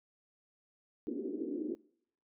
white band-pass noise, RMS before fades -38 dBFS, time 1.07-1.75 s, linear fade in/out 0 ms, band 250 to 390 Hz, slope 48 dB/octave, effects noise-tail reverb RT60 0.7 s tail -24 dB re dry

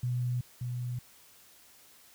sine tone pair in turn, 123.47 / 122.96 Hz, B2 / B2, 0 / -7 cents, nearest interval unison, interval 7 cents, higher first, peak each -28 / -32 dBFS, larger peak first, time 0.03-0.41 / 0.61-0.99 s, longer neither, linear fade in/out 5 ms, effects white hiss -58 dBFS RMS until 2.14 s

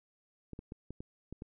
clicks, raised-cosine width 3 ms, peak -30 dBFS, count 7, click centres 0.533 / 0.591 / 0.721 / 0.906 / 1.005 / 1.326 / 1.421 s, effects none

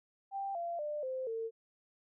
sine tone with pitch steps, 787 / 685.1 / 596.4 / 519.2 / 452 Hz, G5 / F5 / D5 / C5 / A4, +7 / -33 / +27 / -13 / +47 cents, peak -35 dBFS, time 0.31-1.51 s, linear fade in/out 50 ms, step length 240 ms, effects none

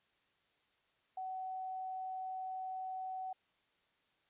sine tone, 752 Hz, F#5, 28 cents sharp, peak -39 dBFS, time 1.17-3.33 s, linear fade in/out 5 ms, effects white hiss -75 dBFS RMS until 4.29 s + resampled to 8000 Hz

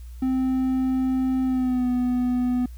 triangle tone with pitch glide, 260 to 248.3 Hz, C4 to B3, -11 to +9 cents, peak -18 dBFS, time 0.22-2.66 s, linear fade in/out 5 ms, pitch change -80 cents, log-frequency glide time 1.44-1.89 s, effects added 60 Hz sine -36 dBFS peak until 2.77 s + white hiss -58 dBFS RMS until 2.77 s

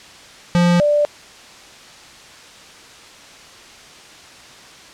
square / sine tone pair in turn, 174.61 / 588.9 Hz, F3 / D5, 0 / +5 cents, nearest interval octave + major sixth, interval 2105 cents, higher second, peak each -12 dBFS, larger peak neither, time 0.55-0.8 / 0.8-1.05 s, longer neither, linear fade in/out 0 ms, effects white hiss -41 dBFS RMS until 4.93 s + low-pass 6000 Hz 12 dB/octave

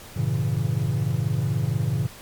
triangle chord, G diminished seventh, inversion none, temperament equal with one note detuned, 98 / 114.27 / 138.59 / 164.81 Hz, G2 / Bb2 / Db3 / Fb3, 0 / -34 / 0 / 0 cents, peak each -28 / -23 / -23 / -27 dBFS, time 0.16-2.07 s, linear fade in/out 10 ms, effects pink hiss -43 dBFS RMS until 2.21 s + MP3 96 kbps

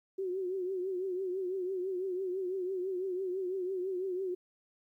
sine tone with vibrato, 372.2 Hz, F#4, 10 cents sharp, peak -32 dBFS, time 0.18-4.35 s, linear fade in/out 10 ms, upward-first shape triangle, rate 6 Hz, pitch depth 93 cents each way, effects 12-bit

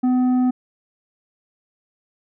sine tone with tanh clipping, 252.2 Hz, B3, 36 cents sharp, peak -16 dBFS, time 0.03-0.51 s, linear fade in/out 10 ms, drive 7 dB, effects none

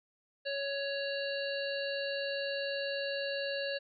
harmonic tone with a mistuned harmonic, 557 Hz, C#5, 8 cents sharp, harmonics 1 / 3 / 5 / 7 / 8, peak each -35 / -40 / -42 / -43 / -44 dBFS, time 0.45-3.79 s, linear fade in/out 20 ms, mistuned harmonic 7, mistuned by +27 cents, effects none

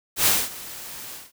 white noise with ADSR envelope, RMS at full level -17 dBFS, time 0.16-1.32 s, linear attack 99 ms, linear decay 230 ms, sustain -20 dB, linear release 190 ms, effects none

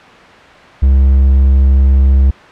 triangle tone, 67.1 Hz, C2, 44 cents sharp, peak -3 dBFS, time 0.82-2.31 s, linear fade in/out 10 ms, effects white hiss -36 dBFS RMS until 2.51 s + low-pass 2000 Hz 12 dB/octave

